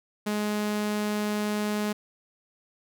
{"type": "tone", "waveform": "sawtooth", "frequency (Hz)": 209.6, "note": "G#3", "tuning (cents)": 16, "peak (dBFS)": -22, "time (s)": [0.26, 1.93], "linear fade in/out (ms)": 10, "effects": []}